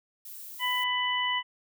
violet noise, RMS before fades -43 dBFS, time 0.25-0.84 s, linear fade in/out 5 ms
harmonic tone, 995 Hz, B5, 13 cents sharp, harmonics 1 / 2 / 3, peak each -30 / -30 / -30 dBFS, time 0.59-1.43 s, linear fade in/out 50 ms
effects none

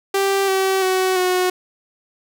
sawtooth tone with pitch steps, 392 / 383 / 374.3 / 365.7 Hz, G4 / G4 / F#4 / F#4, 0 / -40 / +20 / -20 cents, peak -12 dBFS, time 0.14-1.5 s, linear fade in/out 5 ms, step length 340 ms, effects 8-bit

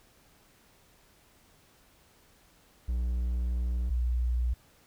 triangle / sine tone pair in turn, 60.5 / 60.5 Hz, B1 / B1, -35 / -35 cents, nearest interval unison, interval 0 cents, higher neither, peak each -25 dBFS, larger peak neither, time 2.88-3.9 / 3.9-4.54 s, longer first, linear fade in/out 10 ms, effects pink hiss -62 dBFS RMS until 4.86 s

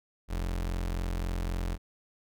35% pulse tone, 43.72 Hz, F1, 3 cents sharp, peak -28 dBFS, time 0.28-1.78 s, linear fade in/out 50 ms, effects none

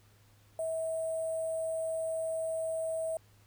sine tone with sample-and-hold, 648 Hz, E5, 30 cents flat, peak -31 dBFS, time 0.59-3.17 s, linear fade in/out 2 ms, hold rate 8820 Hz, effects added 103 Hz sine -61 dBFS peak until 3.46 s + pink hiss -66 dBFS RMS until 3.46 s

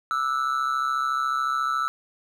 triangle tone with amplitude modulation, 1318.5 Hz, E6, in tune, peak -17 dBFS, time 0.11-1.88 s, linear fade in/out 0 ms, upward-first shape sine, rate 134 Hz, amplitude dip 80%, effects none

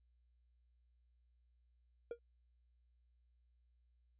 triangle tone with exponential decay, 471.4 Hz, A#4, 19 cents sharp, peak -35 dBFS, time 2.11-2.19 s, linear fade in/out 2 ms, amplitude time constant 17 ms, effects added 60 Hz sine -70 dBFS peak until 4.19 s + resampled to 8000 Hz

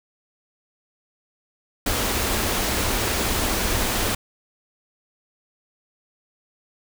pink band-stop noise, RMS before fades -23 dBFS, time 1.86-4.15 s, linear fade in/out 5 ms, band 120 to 180 Hz, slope 96 dB/octave, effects none

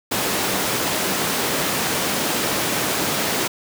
pink high-pass noise, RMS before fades -22 dBFS, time 0.11-3.48 s, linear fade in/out 10 ms, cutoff 190 Hz, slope 12 dB/octave, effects none

